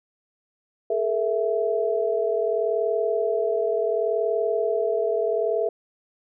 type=tone cluster; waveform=sine; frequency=420.9 / 461.6 / 661 Hz; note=G#4 / A#4 / E5; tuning=+23 / -17 / +5 cents; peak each=-25 dBFS; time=0.9-5.69 s; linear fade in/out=5 ms; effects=none